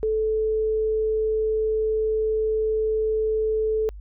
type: tone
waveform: sine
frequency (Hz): 436.2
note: A4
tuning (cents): -15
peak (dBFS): -20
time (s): 0.03-3.89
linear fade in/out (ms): 0
effects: added 50 Hz sine -36 dBFS peak until 4 s